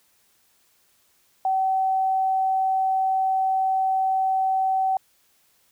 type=tone; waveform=sine; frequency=763 Hz; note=G5; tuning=47 cents flat; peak=-19 dBFS; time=1.45-4.97 s; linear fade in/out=2 ms; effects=white hiss -63 dBFS RMS until 5.71 s